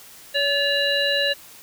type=harmonic tone with a mistuned harmonic; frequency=565 Hz; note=C#5; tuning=33 cents sharp; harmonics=1 / 3 / 5 / 7; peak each=-24 / -24 / -24 / -24 dBFS; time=0.34-1.34 s; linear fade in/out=20 ms; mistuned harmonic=3; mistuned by=+28 cents; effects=white hiss -45 dBFS RMS until 1.62 s